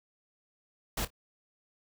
pink noise with echo, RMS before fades -32 dBFS, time 0.97-1.05 s, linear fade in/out 5 ms, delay 27 ms, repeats 2, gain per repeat -15 dB, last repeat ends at 1.104 s, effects none

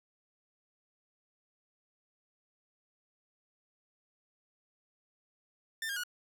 sawtooth tone with pitch steps, 1792 / 1615 / 1455.6 Hz, A6 / G#6 / F#6, +31 / -49 / -29 cents, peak -31 dBFS, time 5.82-6.036 s, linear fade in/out 2 ms, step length 72 ms, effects none

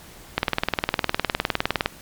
click train, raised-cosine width 0.3 ms, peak -3 dBFS, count 30, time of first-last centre 0.38-1.86 s, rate 19.6 Hz, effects pink hiss -45 dBFS RMS until 2.01 s + MP3 96 kbps

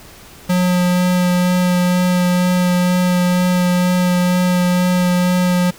square tone with vibrato, 179.8 Hz, F#3, 49 cents flat, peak -13 dBFS, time 0.49-5.71 s, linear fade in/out 10 ms, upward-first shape sine, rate 2.1 Hz, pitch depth 10 cents each way, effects pink hiss -40 dBFS RMS until 5.78 s

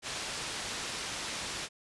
white low-pass noise, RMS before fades -38 dBFS, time 0.02-1.69 s, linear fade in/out 50 ms, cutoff 5900 Hz, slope 12 dB/octave, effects resampled to 24000 Hz

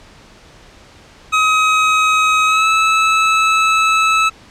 25% pulse tone with pitch glide, 1268 to 1304.4 Hz, D#6 to E6, +32 to -19 cents, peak -7 dBFS, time 1.32-4.3 s, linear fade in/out 20 ms, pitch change +49 cents, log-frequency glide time 2.46-2.67 s, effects pink hiss -43 dBFS RMS until 4.5 s + low-pass 6000 Hz 12 dB/octave

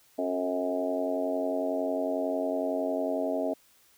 harmonic tone with a mistuned harmonic, 91 Hz, F#2, 28 cents flat, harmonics 3 / 4 / 5 / 6 / 7 / 8 / 9, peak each -32 / -39 / -35 / -38 / -30 / -41 / -43 dBFS, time 0.18-3.54 s, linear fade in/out 10 ms, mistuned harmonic 5, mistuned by -33 cents, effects white hiss -62 dBFS RMS until 3.97 s

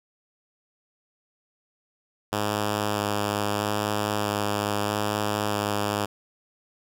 5% pulse tone with vibrato, 103.83 Hz, G#2, in tune, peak -13 dBFS, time 2.32-6.06 s, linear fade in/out 10 ms, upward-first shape square, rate 0.78 Hz, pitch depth 10 cents each way, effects none

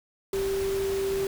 sine tone in noise, 390 Hz, G4, 9 cents flat, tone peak -25 dBFS, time 0.33-1.27 s, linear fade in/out 2 ms, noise pink, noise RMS -37 dBFS, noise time 0.33-1.27 s, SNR +9 dB, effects none

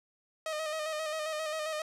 sawtooth tone with vibrato, 622.3 Hz, D#5, in tune, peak -29 dBFS, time 0.46-1.82 s, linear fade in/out 2 ms, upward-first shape square, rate 7.5 Hz, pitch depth 36 cents each way, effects low-pass 10000 Hz 12 dB/octave

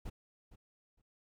brown noise with echo, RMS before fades -41 dBFS, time 0.05-0.1 s, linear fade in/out 10 ms, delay 460 ms, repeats 2, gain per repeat -15 dB, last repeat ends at 1.02 s, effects none

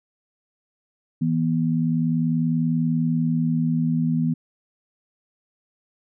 sine tone pair together, 162.2 / 242.5 Hz, E3 / B3, -28 / -31 cents, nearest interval perfect fifth, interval 697 cents, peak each -21 / -22 dBFS, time 1.21-4.34 s, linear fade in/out 10 ms, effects none

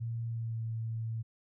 sine tone with pitch glide, 115.6 to 112.96 Hz, A#2 to A2, -14 to +46 cents, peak -33 dBFS, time 0-1.23 s, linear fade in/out 20 ms, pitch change -40 cents, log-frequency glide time 0.26-0.62 s, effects none

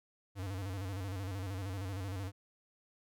square tone with vibrato, 96 Hz, G2, 36 cents flat, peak -38 dBFS, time 0.35-2.32 s, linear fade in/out 50 ms, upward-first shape square, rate 13 Hz, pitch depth 78 cents each way, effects none

